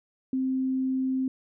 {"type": "tone", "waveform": "sine", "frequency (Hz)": 261.6, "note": "C4", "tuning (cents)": 0, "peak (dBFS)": -24, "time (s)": [0.33, 1.28], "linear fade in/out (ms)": 2, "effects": []}